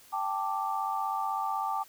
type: chord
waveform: sine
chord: G suspended second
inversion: none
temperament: equal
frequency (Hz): 784 / 880 / 1174.7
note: G5 / A5 / D6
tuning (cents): 0 / 0 / 0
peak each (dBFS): -33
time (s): 0.12-1.84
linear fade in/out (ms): 20
effects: white hiss -56 dBFS RMS until 1.88 s